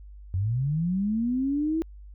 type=linear sweep; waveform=sine; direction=up; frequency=87.31 to 330 Hz; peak=-23 dBFS; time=0.34-1.82 s; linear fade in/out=0 ms; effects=added 50 Hz sine -42 dBFS peak until 2.14 s